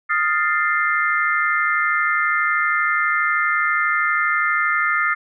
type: chord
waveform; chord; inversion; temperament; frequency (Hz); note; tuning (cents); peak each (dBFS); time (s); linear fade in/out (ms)
sine; F dominant seventh; third; equal with one note detuned; 1244.5 / 1396.9 / 1775.3 / 2093; Eb6 / F6 / A6 / C7; 0 / 0 / +15 / 0; -22; 0.09-5.15; 20
effects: none